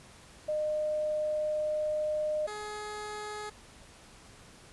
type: tone pair in turn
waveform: sine / 15% pulse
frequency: 610 / 421.2 Hz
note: D#5 / G#4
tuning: -34 / +24 cents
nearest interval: tritone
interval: 642 cents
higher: first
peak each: -28 / -31 dBFS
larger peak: first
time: 0.48-2.47 / 2.47-3.5 s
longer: first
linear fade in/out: 10 ms
effects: pink hiss -54 dBFS RMS until 4.72 s + resampled to 24000 Hz